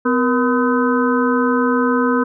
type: harmonic tone with a mistuned harmonic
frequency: 253.2 Hz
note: B3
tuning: 43 cents sharp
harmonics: 1 / 2 / 4 / 5 / 6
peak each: -16 / -19 / -22 / -23 / -24 dBFS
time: 0.05-2.24 s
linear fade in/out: 10 ms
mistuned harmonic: 2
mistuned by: -110 cents
effects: none